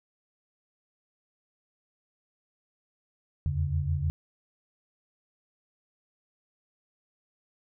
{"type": "tone cluster", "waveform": "sine", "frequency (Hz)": [80.7, 87.2, 140.1], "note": ["E2", "F2", "C#3"], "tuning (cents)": [-36, -2, 19], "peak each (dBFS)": -30, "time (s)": [3.46, 4.1], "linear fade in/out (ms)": 0, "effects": []}